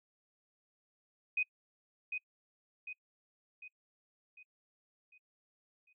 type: tone with echo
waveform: sine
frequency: 2502 Hz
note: D#7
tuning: 9 cents sharp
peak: -29 dBFS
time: 1.37-1.43 s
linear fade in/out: 5 ms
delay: 750 ms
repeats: 6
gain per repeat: -6 dB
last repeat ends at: 5.93 s
effects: noise-tail reverb RT60 0.1 s tail -25 dB re dry